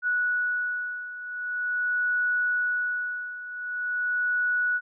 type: beating tone pair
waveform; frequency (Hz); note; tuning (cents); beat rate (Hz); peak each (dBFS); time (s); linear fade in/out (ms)
sine; 1470 / 1470.44; F#6 / F#6; -12 / -11; 0.44; -30 / -26; 0.02-4.81; 50
effects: none